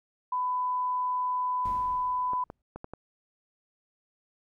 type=tone; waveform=sine; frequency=1000 Hz; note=B5; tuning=21 cents sharp; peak=-26 dBFS; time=0.32-2.44 s; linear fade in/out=5 ms
type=noise with exponential decay; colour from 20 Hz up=brown; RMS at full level=-38 dBFS; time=1.65-2.62 s; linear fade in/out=2 ms; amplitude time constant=210 ms
type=clicks; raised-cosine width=1 ms; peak=-25 dBFS; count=5; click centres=2.334 / 2.501 / 2.76 / 2.844 / 2.936 s
effects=none